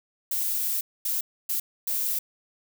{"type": "noise bursts at uneven times", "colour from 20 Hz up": "violet", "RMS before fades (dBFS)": -27, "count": 4, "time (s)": [[0.31, 0.81], [1.05, 1.21], [1.49, 1.6], [1.87, 2.19]], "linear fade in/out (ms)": 5, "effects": []}